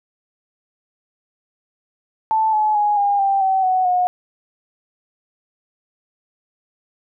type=tone with pitch steps; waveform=sine; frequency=879 / 855 / 831.6 / 808.8 / 786.7 / 765.2 / 744.3 / 723.9 Hz; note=A5 / A5 / G#5 / G#5 / G5 / G5 / F#5 / F#5; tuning=-2 / -50 / +2 / -46 / +6 / -42 / +10 / -38 cents; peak=-14 dBFS; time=2.31-4.07 s; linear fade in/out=0 ms; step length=220 ms; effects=none